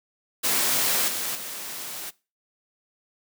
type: noise with level steps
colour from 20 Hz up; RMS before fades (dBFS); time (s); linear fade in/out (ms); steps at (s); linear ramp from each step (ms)
white; -23 / -29 / -35; 0.43-2.11; 20; 1.08 / 1.35; 2
effects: noise-tail reverb RT60 0.3 s tail -21 dB re dry + high-pass 150 Hz 12 dB/octave